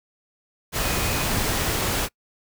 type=tone in noise; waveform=sine; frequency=2489 Hz; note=D#7; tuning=in tune; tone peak=-35 dBFS; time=0.78-1.3 s; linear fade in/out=50 ms; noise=pink; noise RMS=-24 dBFS; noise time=0.72-2.09 s; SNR=-14 dB; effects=noise-tail reverb RT60 0.1 s tail -25 dB re dry